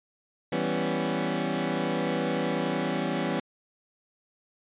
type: chord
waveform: 20% pulse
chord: C# half-diminished seventh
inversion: first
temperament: equal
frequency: 164.81 / 196 / 246.9 / 277.2 Hz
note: E3 / G3 / B3 / C#4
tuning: 0 / 0 / 0 / 0 cents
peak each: -27 dBFS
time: 0.52-3.4 s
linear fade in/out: 5 ms
effects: resampled to 8000 Hz